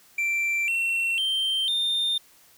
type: tone with pitch steps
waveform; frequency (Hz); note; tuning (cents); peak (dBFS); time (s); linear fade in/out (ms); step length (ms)
triangle; 2349 / 2714 / 3136 / 3623; D7 / E7 / G7 / A7; 0 / +50 / 0 / +50; -21; 0.18-2.18; 5; 500
effects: white hiss -56 dBFS RMS until 2.57 s